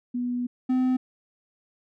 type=tone pair in turn; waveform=sine / triangle; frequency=245.2 / 255.8 Hz; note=B3 / C4; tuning=-12 / -39 cents; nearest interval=minor second; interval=73 cents; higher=second; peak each=-25 / -18 dBFS; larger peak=second; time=0.14-0.47 / 0.69-0.97 s; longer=first; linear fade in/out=10 ms; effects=none